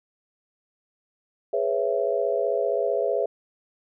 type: chord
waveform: sine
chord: C# minor seventh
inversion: second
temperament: just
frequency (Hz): 415.8 / 498.9 / 554.4 / 665.2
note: G#4 / B4 / C#5 / E5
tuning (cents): +2 / +17 / 0 / +16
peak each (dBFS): -27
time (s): 1.53-3.26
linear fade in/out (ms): 5
effects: none